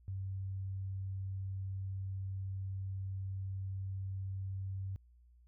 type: tone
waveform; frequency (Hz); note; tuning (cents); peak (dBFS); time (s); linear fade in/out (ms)
sine; 96.1; G2; -34; -37; 0.08-4.96; 0
effects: added 60 Hz sine -60 dBFS peak until 5.47 s